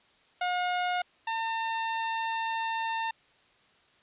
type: tone pair in turn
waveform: sawtooth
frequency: 719 / 903.5 Hz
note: F#5 / A5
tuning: -50 / +46 cents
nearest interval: major third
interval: 396 cents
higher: second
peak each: -23 / -25 dBFS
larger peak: first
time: 0.41-1.02 / 1.27-3.11 s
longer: second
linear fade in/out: 5 ms
effects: white hiss -63 dBFS RMS until 4.02 s + resampled to 8000 Hz